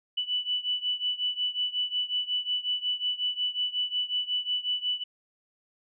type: beating tone pair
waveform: sine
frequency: 2970 / 2975.5 Hz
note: F#7 / F#7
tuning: +6 / +9 cents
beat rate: 5.5 Hz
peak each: -29 / -31 dBFS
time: 0.17-5.04 s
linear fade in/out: 10 ms
effects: none